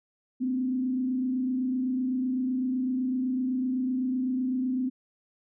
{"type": "tone with frequency modulation", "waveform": "sine", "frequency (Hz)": 255.9, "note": "C4", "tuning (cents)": -38, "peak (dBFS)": -25, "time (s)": [0.4, 4.9], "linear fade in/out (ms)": 20, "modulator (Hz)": 27.9, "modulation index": 0.44, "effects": []}